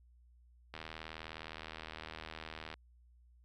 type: click train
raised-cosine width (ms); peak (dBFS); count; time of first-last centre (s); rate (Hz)
0.3; -28; 160; 0.74-2.74; 79.5
effects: added 60 Hz sine -61 dBFS peak until 3.44 s